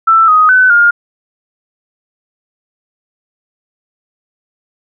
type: tone with pitch steps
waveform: sine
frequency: 1329 / 1252 / 1509 / 1415 Hz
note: E6 / D#6 / F#6 / F6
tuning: +14 / +10 / +34 / +22 cents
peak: -4 dBFS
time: 0.07-0.91 s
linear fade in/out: 10 ms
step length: 210 ms
effects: none